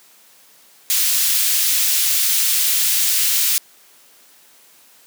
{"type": "high-pass noise", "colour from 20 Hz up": "white", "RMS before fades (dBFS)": -17, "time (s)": [0.9, 3.58], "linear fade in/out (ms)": 0, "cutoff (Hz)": 2600, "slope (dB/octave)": 12, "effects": ["white hiss -50 dBFS RMS until 5.06 s", "high-pass 200 Hz 12 dB/octave"]}